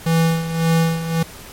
square tone with tremolo, 164.4 Hz, E3, 4 cents flat, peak -13 dBFS, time 0.06-1.23 s, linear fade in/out 5 ms, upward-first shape sine, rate 1.8 Hz, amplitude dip 70%, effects pink hiss -38 dBFS RMS until 1.52 s + MP3 64 kbps

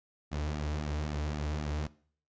sawtooth tone with flanger, 74.9 Hz, D2, 35 cents sharp, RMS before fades -34 dBFS, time 0.31-1.88 s, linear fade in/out 20 ms, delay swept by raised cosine 1.9 to 5.7 ms, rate 3.8 Hz, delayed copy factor -0.75, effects noise-tail reverb RT60 0.5 s tail -20 dB re dry + resampled to 16000 Hz

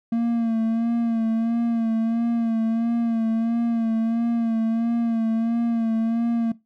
triangle tone with vibrato, 229 Hz, A#3, 31 cents flat, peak -17 dBFS, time 0.12-6.52 s, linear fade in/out 5 ms, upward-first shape sine, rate 1.5 Hz, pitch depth 39 cents each way, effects noise-tail reverb RT60 0.2 s tail -19 dB re dry

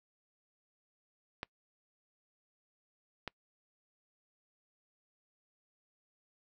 clicks, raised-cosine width 0.3 ms, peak -21 / -22 dBFS, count 2, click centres 1.431 / 3.277 s, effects noise-tail reverb RT60 0.1 s tail -26 dB re dry

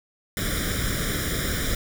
pink noise with comb filter, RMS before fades -26 dBFS, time 0.37-1.75 s, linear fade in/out 2 ms, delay 0.56 ms, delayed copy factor +1, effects none

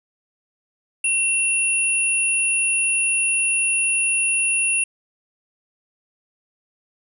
sine tone pair together, 2718 / 9709 Hz, F7 / D#9, -48 / -44 cents, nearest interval octave + minor seventh, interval 2204 cents, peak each -20 dBFS, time 1.04-4.84 s, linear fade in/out 5 ms, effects none

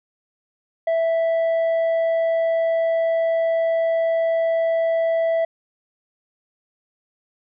sine tone with tanh clipping, 659 Hz, E5, 1 cent flat, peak -18 dBFS, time 0.87-5.45 s, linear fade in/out 5 ms, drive 4 dB, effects none

